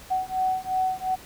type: beating tone pair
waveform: sine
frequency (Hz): 748 / 750.8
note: F#5 / F#5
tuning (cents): +19 / +25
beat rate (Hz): 2.8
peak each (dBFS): -26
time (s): 0.1-1.16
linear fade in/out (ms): 20
effects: pink hiss -46 dBFS RMS until 1.25 s